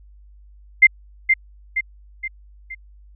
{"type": "tone with echo", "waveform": "sine", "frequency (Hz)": 2093, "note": "C7", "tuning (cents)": 0, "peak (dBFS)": -5, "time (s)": [0.82, 0.87], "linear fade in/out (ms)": 10, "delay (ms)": 470, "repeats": 4, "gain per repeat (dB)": -6, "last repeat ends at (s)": 2.75, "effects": ["added 50 Hz sine -44 dBFS peak until 3.15 s"]}